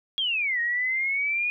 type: exponential two-way sweep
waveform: sine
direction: down then up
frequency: 3322 to 1864.7 to 2468 Hz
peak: -23 dBFS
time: 0.18-1.5 s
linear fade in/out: 0 ms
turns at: 0.6 s
effects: none